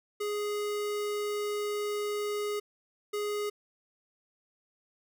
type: tone bursts at uneven times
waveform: square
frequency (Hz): 415.3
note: G#4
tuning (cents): 0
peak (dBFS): -31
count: 2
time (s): 0.2-2.6 / 3.13-3.5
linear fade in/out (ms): 10
effects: none